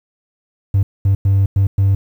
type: tone bursts at uneven times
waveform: triangle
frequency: 98 Hz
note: G2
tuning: in tune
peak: -7 dBFS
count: 5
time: 0.74-0.83 / 1.05-1.15 / 1.25-1.46 / 1.56-1.67 / 1.78-1.95 s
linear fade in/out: 5 ms
effects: tanh soft clip ceiling -5 dBFS + 8-bit